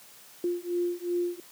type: beating tone pair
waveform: sine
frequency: 349.2 / 351.9 Hz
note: F4 / F4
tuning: 0 / +13 cents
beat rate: 2.7 Hz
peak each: -30 / -30 dBFS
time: 0.44-1.4 s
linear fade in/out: 2 ms
effects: white hiss -52 dBFS RMS until 1.51 s + high-pass 150 Hz 12 dB/octave